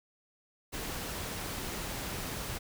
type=noise; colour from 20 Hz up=pink; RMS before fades=-38 dBFS; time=0.72-2.59 s; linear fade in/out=20 ms; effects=none